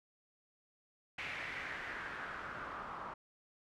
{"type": "noise with low-pass filter sweep", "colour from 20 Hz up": "white", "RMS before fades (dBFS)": -44, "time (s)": [1.18, 3.14], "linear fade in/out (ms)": 5, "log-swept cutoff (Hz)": [2300, 1100], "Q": 3.3, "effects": []}